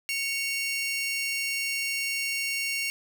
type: tone pair together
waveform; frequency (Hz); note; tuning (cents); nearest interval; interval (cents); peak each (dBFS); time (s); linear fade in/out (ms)
sawtooth; 2216 / 2762; C#7 / F7; -1 / -20; major third; 381; -27; 0.09-2.9; 0
effects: none